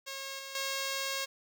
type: tone with level steps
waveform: 5% pulse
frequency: 543 Hz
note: C#5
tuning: 36 cents flat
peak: -27 / -30 / -21 dBFS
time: 0.06-1.26 s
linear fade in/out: 20 ms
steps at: 0.39 / 0.55 s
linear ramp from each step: 2 ms
effects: none